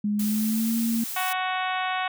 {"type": "tone with pitch glide", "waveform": "sine", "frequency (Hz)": [207.7, 229.1], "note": ["G#3", "A#3"], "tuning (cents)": [0, -30], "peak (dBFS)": -22, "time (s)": [0.04, 1.04], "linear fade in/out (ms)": 5, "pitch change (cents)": 170, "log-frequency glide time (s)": [0.16, 0.77]}
{"type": "noise", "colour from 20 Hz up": "blue", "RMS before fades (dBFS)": -33, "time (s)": [0.19, 1.33], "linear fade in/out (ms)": 5}
{"type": "harmonic tone", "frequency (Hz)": 371.4, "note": "F#4", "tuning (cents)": 7, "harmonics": [2, 3, 4, 5, 6, 7, 8, 9, 10], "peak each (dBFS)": [-28, -31, -33, -35, -36, -36, -39, -41, -41], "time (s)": [1.16, 2.08], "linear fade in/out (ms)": 5}
{"effects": []}